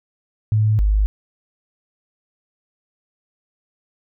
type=tone pair in turn; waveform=sine; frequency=107.6 / 51.49 Hz; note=A2 / G#1; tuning=-38 / -14 cents; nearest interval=octave + minor second; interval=1276 cents; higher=first; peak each=-13 dBFS; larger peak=neither; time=0.52-0.79 / 0.79-1.06 s; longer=neither; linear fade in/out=0 ms; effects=none